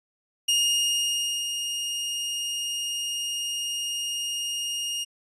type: tone with ADSR envelope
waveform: sawtooth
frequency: 2846 Hz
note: F7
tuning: 32 cents sharp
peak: -16 dBFS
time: 0.48-5.05 s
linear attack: 8 ms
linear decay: 970 ms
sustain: -8 dB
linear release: 23 ms
effects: resampled to 24000 Hz